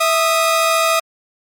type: tone pair together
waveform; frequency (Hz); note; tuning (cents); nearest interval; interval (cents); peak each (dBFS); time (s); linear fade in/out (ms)
sawtooth; 655.8 / 1238; E5 / D#6; -9 / -9; major seventh; 1100; -12; 0-1; 10
effects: MP3 64 kbps